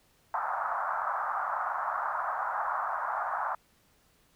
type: band-pass noise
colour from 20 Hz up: white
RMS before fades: -32 dBFS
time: 0.34-3.55 s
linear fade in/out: 2 ms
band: 690 to 1400 Hz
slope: 48 dB/octave
effects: pink hiss -66 dBFS RMS until 4.35 s